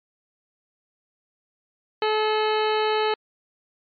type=harmonic tone with a mistuned harmonic; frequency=430.7 Hz; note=A4; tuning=37 cents flat; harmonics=1 / 2 / 3 / 4 / 5 / 6 / 7 / 9 / 10; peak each=-22 / -25 / -30 / -34 / -35 / -35 / -33 / -37 / -37 dBFS; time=2.02-3.14 s; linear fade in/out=2 ms; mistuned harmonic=7; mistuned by=+17 cents; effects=MP3 64 kbps